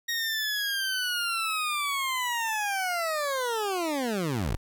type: linear sweep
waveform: 20% pulse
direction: down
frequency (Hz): 1880 to 32.7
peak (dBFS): -22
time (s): 0.08-4.57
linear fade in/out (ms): 10
effects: 10-bit